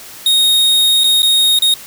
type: tone with dropouts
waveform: 45% pulse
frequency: 3729 Hz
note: A#7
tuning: in tune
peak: -9 dBFS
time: 0.26-1.74 s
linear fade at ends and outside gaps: 2 ms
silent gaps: 1.037-1.041 / 1.221-1.229 / 1.589-1.621 s
effects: white hiss -34 dBFS RMS until 1.86 s